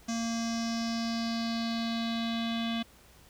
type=tone with low-pass filter sweep; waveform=square; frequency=229.8 Hz; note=A#3; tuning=25 cents flat; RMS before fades=-32 dBFS; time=0.08-2.83 s; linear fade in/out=10 ms; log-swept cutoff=6200 to 3400 Hz; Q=4.9; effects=added 60 Hz sine -60 dBFS peak until 3.29 s + pink hiss -58 dBFS RMS until 3.29 s